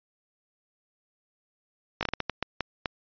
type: slowing click train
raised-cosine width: 0.3 ms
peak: -11 dBFS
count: 10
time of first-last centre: 2.01-2.858 s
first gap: 18 ms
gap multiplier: 1.39
effects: resampled to 11025 Hz